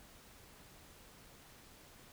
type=silence; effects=pink hiss -59 dBFS RMS until 2.12 s

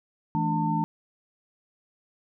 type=tone cluster; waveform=sine; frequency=162.7 / 214.5 / 291.5 / 899 Hz; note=E3 / A3 / D4 / A5; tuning=-22 / -44 / -13 / +37 cents; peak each=-27 / -30 / -31 / -27 dBFS; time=0.35-0.84 s; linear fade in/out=0 ms; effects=none

